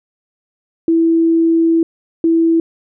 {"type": "tone bursts at uneven times", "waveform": "sine", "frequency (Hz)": 329.6, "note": "E4", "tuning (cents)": 0, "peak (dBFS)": -9, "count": 2, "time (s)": [[0.88, 1.83], [2.24, 2.6]], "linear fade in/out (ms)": 2, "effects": []}